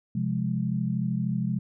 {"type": "chord", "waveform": "sine", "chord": "F minor", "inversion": "second", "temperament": "equal", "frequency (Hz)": [130.81, 174.61, 207.7], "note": ["C3", "F3", "Ab3"], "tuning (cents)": [0, 0, 0], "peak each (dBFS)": -29, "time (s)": [0.15, 1.59], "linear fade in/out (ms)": 5, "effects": []}